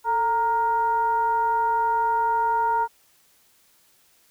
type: tone with frequency modulation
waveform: sine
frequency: 929 Hz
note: A#5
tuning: 6 cents flat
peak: -19 dBFS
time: 0.04-2.88 s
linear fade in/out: 50 ms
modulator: 485 Hz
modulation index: 0.48
effects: white hiss -60 dBFS RMS until 4.3 s